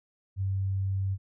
sine tone, 96.6 Hz, G2, 25 cents flat, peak -26 dBFS, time 0.36-1.18 s, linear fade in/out 50 ms, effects none

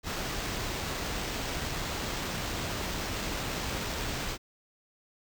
pink noise with sample-and-hold, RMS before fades -34 dBFS, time 0.03-4.38 s, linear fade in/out 50 ms, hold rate 11025 Hz, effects none

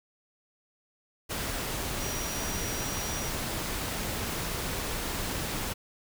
sine tone in noise, 5770 Hz, F#8, 44 cents flat, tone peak -38 dBFS, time 2-3.3 s, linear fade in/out 20 ms, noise pink, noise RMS -33 dBFS, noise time 1.29-5.74 s, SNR -8 dB, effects none

